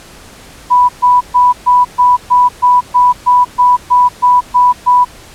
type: tone bursts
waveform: sine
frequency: 987.8 Hz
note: B5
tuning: in tune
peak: -4 dBFS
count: 14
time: 0.7-5.05 s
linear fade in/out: 20 ms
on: 190 ms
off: 130 ms
effects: pink hiss -36 dBFS RMS until 5.34 s + low-pass 11000 Hz 12 dB/octave